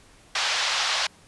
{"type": "band-pass noise", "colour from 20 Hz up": "white", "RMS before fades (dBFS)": -25, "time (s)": [0.35, 1.07], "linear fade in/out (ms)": 5, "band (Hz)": [650, 5200], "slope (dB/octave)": 24, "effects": ["pink hiss -54 dBFS RMS until 1.27 s", "resampled to 24000 Hz"]}